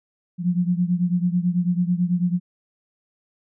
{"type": "beating tone pair", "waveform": "sine", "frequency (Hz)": [174.61, 183.71], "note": ["F3", "F#3"], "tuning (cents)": [0, -12], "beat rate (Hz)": 9.1, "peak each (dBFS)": [-20, -23], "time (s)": [0.38, 2.4], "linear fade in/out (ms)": 50, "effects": []}